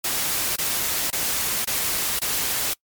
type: noise bursts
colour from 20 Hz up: white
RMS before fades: -24 dBFS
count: 5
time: 0.04-2.736 s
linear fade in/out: 5 ms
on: 520 ms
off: 24 ms
effects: noise-tail reverb RT60 0.1 s tail -25 dB re dry + MP3 96 kbps